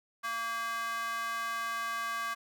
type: tone with high-pass filter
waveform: square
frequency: 229.7 Hz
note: A#3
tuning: 25 cents flat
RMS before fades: -35 dBFS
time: 0.23-2.35 s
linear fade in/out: 20 ms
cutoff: 1300 Hz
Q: 5.5
effects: none